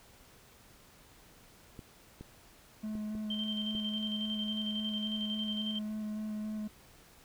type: clicks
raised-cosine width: 3 ms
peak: -32 dBFS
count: 5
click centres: 1.792 / 2.21 / 2.953 / 3.152 / 3.751 s
type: tone with vibrato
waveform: triangle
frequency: 213.8 Hz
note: A3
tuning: 49 cents flat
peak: -33 dBFS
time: 2.83-6.68 s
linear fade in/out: 10 ms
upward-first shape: square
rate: 3.6 Hz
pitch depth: 10 cents each way
type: tone with tremolo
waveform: sine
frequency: 3136 Hz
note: G7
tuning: in tune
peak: -34 dBFS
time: 3.3-5.79 s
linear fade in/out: 5 ms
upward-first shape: square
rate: 11 Hz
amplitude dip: 45%
effects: pink hiss -59 dBFS RMS until 7.24 s

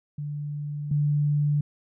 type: tone pair in turn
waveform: sine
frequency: 146.83 / 146.83 Hz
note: D3 / D3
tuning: 0 / 0 cents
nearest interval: unison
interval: 0 cents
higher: neither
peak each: -29 / -20 dBFS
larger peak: second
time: 0.18-0.91 / 0.91-1.61 s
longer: first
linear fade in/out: 5 ms
effects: none

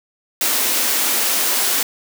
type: high-pass noise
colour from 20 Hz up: white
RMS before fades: -18 dBFS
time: 0.41-1.83 s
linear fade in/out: 2 ms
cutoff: 210 Hz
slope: 96 dB/octave
effects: none

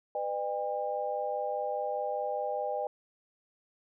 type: tone cluster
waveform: sine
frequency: 499.1 / 604 / 804 Hz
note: B4 / D5 / G5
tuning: +18 / +48 / +44 cents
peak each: -36 / -34 / -34 dBFS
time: 0.15-2.87 s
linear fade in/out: 2 ms
effects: none

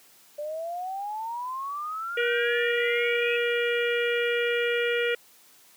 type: exponential sweep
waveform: sine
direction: up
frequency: 584 to 2600 Hz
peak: -30 dBFS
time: 0.38-3.37 s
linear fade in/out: 10 ms
type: harmonic tone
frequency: 475.8 Hz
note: A#4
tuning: 35 cents sharp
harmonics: 1 / 3 / 4 / 5 / 6 / 7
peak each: -25 / -31 / -32 / -32 / -35 / -41 dBFS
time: 2.17-5.15 s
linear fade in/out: 5 ms
effects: white hiss -56 dBFS RMS until 5.76 s + high-pass 150 Hz 12 dB/octave

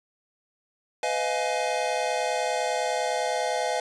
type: chord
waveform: square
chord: F half-diminished seventh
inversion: second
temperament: just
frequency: 502.9 / 628.6 / 698.5 / 838.1 Hz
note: Cb5 / Eb5 / F5 / Ab5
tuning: +31 / +18 / 0 / +16 cents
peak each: -31 dBFS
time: 1.03-3.8 s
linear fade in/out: 2 ms
effects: resampled to 22050 Hz + 10-bit

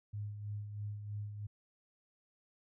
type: tone with tremolo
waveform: sine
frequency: 103.83 Hz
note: G#2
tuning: in tune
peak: -37 dBFS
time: 0.13-1.47 s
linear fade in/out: 10 ms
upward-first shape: sine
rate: 3.1 Hz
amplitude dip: 50%
effects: none

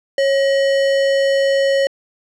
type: tone with sample-and-hold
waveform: sine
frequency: 549 Hz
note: C#5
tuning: 17 cents flat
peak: -12 dBFS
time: 0.18-1.87 s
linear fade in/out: 2 ms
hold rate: 2450 Hz
effects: low-pass 5000 Hz 12 dB/octave

